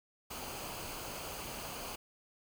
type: noise with comb filter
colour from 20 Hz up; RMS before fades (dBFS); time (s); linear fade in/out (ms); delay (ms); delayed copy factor
pink; -43; 0.3-1.96; 10; 0.54; -0.5
effects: none